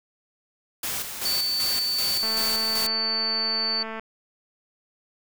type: noise with tremolo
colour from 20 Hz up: white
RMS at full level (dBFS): -29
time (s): 0.83-2.87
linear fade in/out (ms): 5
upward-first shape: square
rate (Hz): 2.6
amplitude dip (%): 50
type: tone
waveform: sine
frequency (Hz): 4500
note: C#8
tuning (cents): +25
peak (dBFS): -23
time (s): 1.25-3.83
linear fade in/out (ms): 5
type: click train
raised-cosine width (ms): 0.5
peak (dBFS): -20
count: 393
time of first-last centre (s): 2.23-3.996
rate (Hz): 222
effects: none